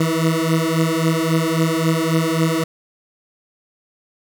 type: beating tone pair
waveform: 20% pulse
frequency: 160.3 / 164 Hz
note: E3 / E3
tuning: -48 / -9 cents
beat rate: 3.7 Hz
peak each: -14 dBFS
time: 0-2.64 s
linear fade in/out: 5 ms
effects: none